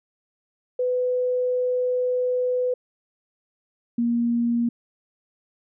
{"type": "tone pair in turn", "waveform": "sine", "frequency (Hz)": [500, 236], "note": ["B4", "A#3"], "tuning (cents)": [21, 22], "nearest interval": "octave + minor second", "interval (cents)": 1299, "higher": "first", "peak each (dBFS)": [-20, -19], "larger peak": "second", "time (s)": [[0.79, 2.74], [3.98, 4.69]], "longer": "first", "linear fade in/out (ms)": 5, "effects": []}